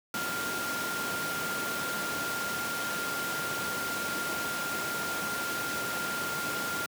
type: tone in noise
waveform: sine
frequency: 1396.9 Hz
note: F6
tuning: in tune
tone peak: -33 dBFS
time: 0.14-6.86 s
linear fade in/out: 2 ms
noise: pink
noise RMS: -34 dBFS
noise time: 0.14-6.86 s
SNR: -2 dB
effects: high-pass 200 Hz 12 dB/octave